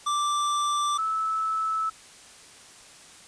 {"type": "tone pair in turn", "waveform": ["square", "sine"], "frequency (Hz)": [1174.7, 1306.4], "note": ["D6", "E6"], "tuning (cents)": [0, -16], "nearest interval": "major second", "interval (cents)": 184, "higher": "second", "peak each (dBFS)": -24, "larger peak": "neither", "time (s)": [[0.06, 0.98], [0.98, 1.9]], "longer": "neither", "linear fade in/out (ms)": 10, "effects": ["white hiss -49 dBFS RMS until 3.27 s", "resampled to 22050 Hz"]}